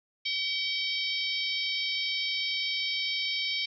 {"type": "harmonic tone with a mistuned harmonic", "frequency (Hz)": 761, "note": "F#5", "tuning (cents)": 48, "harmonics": [3, 4, 5, 6, 7], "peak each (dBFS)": [-33, -34, -35, -36, -36], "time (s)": [0.25, 3.66], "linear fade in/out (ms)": 10, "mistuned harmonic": 4, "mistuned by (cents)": 58, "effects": []}